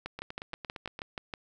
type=two click trains; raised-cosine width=0.3 ms; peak=-20 / -23 dBFS; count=9 / 8; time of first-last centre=0.06-1.338 / 0.19-0.991 s; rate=6.26 / 8.74 Hz; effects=none